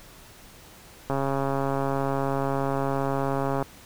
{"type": "click train", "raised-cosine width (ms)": 1, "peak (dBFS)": -13, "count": 347, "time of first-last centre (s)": [1.1, 3.626], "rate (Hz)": 137, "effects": ["pink hiss -49 dBFS RMS until 3.85 s"]}